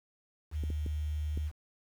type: tone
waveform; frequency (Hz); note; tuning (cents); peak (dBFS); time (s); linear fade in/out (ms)
sine; 75.6; D#2; -49; -31; 0.51-1.52; 50
type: clicks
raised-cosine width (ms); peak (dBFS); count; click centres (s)
3; -27; 4; 0.637 / 0.703 / 0.863 / 1.375
effects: 9-bit